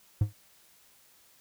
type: tone with exponential decay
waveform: triangle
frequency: 103.83 Hz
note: G#2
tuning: in tune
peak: -16 dBFS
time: 0.21-0.33 s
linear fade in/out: 5 ms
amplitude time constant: 25 ms
effects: white hiss -61 dBFS RMS until 1.4 s